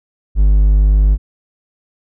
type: tone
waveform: triangle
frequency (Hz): 50.4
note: G1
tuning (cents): +49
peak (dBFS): -5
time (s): 0.35-1.18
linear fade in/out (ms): 50
effects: none